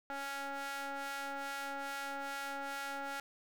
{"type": "ring-modulated tone", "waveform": "sawtooth", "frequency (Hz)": 277.2, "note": "C#4", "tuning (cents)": 0, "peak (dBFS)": -32, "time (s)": [0.1, 3.2], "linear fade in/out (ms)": 0, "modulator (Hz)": 1110, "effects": []}